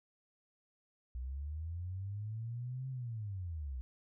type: linear two-way sweep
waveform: sine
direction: up then down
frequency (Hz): 60.2 to 133 to 60.2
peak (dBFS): -38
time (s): 1.15-3.81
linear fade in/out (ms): 0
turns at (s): 2.89
effects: none